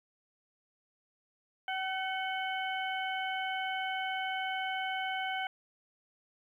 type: harmonic tone with a mistuned harmonic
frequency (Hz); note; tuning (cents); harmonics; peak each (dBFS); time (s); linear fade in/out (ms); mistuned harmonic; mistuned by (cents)
759; F#5; +44; 1 / 2 / 3 / 4; -35 / -38 / -40 / -41; 1.68-5.47; 2; 3; -52
effects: 11-bit